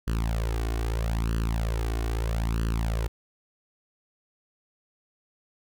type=tone with flanger; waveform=sawtooth; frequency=56 Hz; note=A1; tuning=31 cents sharp; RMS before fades=-27 dBFS; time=0.07-3.08 s; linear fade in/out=10 ms; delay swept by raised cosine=0.66 to 2.76 ms; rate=0.78 Hz; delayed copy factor=+0.85; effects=none